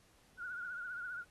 sine tone with vibrato, 1447 Hz, F#6, 39 cents flat, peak -40 dBFS, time 0.37-1.25 s, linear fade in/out 50 ms, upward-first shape triangle, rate 15 Hz, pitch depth 80 cents each way, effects pink hiss -68 dBFS RMS until 1.3 s + AAC 32 kbps

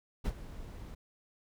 brown noise with ADSR envelope, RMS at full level -31 dBFS, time 0.24-0.95 s, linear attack 22 ms, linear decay 56 ms, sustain -14 dB, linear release 8 ms, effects none

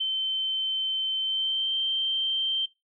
sine tone with pitch glide, 3089 to 3134 Hz, G7 to G7, -26 to -1 cents, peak -24 dBFS, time 0-2.66 s, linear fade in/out 10 ms, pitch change +25 cents, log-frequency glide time 1.2-1.74 s, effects noise-tail reverb RT60 0.2 s tail -20 dB re dry

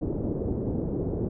white low-pass noise, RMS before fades -29 dBFS, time 0.01-1.29 s, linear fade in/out 10 ms, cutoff 420 Hz, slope 24 dB/octave, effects none

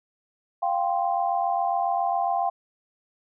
sine chord, F suspended second, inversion none, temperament just, 698.5 / 785.8 / 1047.7 Hz, F5 / G5 / C6, 0 / +4 / +2 cents, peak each -25 / -25 / -31 dBFS, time 0.62-2.5 s, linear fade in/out 10 ms, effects none

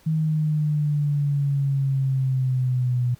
sine exponential sweep, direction down, 158.8 to 122.3 Hz, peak -19 dBFS, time 0.06-3.15 s, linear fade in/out 10 ms, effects pink hiss -56 dBFS RMS until 3.19 s

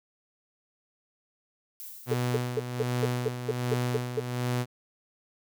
violet noise with exponential decay, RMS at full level -40 dBFS, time 1.8-3 s, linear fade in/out 0 ms, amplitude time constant 260 ms
sawtooth tone with tremolo, 123.5 Hz, B2, in tune, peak -22 dBFS, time 2.06-4.66 s, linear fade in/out 50 ms, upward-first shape sine, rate 1.3 Hz, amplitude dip 60%
sine tone bursts, 438.1 Hz, A4, 7 cents flat, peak -23 dBFS, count 10, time 2.11-4.2 s, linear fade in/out 5 ms, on 29 ms, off 200 ms
effects none

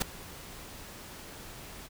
pink noise with ADSR envelope, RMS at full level -24 dBFS, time 0-1.89 s, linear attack 19 ms, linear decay 4 ms, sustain -22 dB, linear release 37 ms, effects none

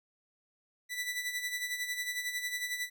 sawtooth tone with tremolo, 1975.5 Hz, B6, in tune, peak -28 dBFS, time 0.89-2.9 s, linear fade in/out 50 ms, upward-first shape sine, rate 11 Hz, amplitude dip 60%, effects none

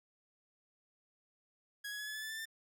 sawtooth tone with pitch steps, 1661.2 / 1678.6 / 1696.1 / 1713.8 / 1731.7 / 1749.8 / 1768.1 / 1786.6 Hz, G#6 / G#6 / G#6 / A6 / A6 / A6 / A6 / A6, 0 / +18 / +36 / -46 / -28 / -10 / +8 / +26 cents, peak -37 dBFS, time 1.84-2.456 s, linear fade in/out 10 ms, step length 77 ms, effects none

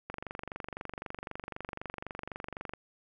click train, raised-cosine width 0.5 ms, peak -23 dBFS, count 64, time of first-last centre 0.1-2.736 s, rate 23.9 Hz, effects none

